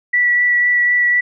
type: tone with vibrato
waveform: sine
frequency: 1952 Hz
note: B6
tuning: 21 cents flat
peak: -11 dBFS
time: 0.13-1.21 s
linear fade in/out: 10 ms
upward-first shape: sine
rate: 4 Hz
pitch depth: 10 cents each way
effects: none